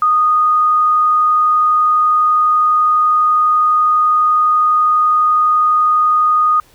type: tone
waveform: sine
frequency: 1236 Hz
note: D#6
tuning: 12 cents flat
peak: -9 dBFS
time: 0.02-6.6 s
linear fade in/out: 2 ms
effects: pink hiss -49 dBFS RMS until 6.74 s